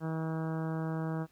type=harmonic tone; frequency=160.5 Hz; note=E3; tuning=46 cents flat; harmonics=1 / 2 / 3 / 4 / 5 / 6 / 7 / 8 / 9 / 10; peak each=-33 / -39 / -43 / -45 / -47 / -49 / -50 / -51 / -52 / -53 dBFS; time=0-1.27 s; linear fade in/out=50 ms; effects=pink hiss -68 dBFS RMS until 1.31 s